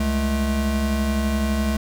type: tone pair together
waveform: square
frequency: 67.85 / 215.4 Hz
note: C#2 / A3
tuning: -36 / -37 cents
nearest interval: octave + minor sixth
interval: 1999 cents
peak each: -23 dBFS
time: 0-1.77 s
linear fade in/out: 5 ms
effects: none